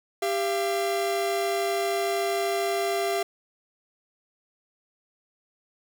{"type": "tone pair together", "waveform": "45% pulse", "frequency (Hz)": [395.8, 684], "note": ["G4", "F5"], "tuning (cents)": [17, -36], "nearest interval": "major sixth", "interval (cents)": 947, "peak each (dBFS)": -27, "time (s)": [0.22, 3.23], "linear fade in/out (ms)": 5, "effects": []}